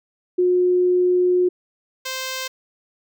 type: tone pair in turn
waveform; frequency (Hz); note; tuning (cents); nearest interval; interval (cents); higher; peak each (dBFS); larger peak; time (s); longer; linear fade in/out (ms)
sine / 5% pulse; 360.7 / 521.3; F#4 / C5; -44 / -6; tritone; 638; second; -14; neither; 0.38-1.49 / 2.05-2.48; first; 10
effects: none